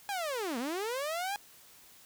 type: linear two-way sweep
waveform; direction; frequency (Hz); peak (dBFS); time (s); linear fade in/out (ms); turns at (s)
sawtooth; down then up; 830.6 to 223 to 830.6; -29; 0.09-1.36; 0; 0.58
effects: white hiss -57 dBFS RMS until 2.05 s